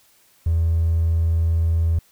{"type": "tone with hard clipping", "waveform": "triangle", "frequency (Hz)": 82.41, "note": "E2", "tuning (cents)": 0, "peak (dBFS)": -16, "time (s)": [0.46, 1.99], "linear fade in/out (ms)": 5, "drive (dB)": 3, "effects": ["white hiss -57 dBFS RMS until 2.11 s"]}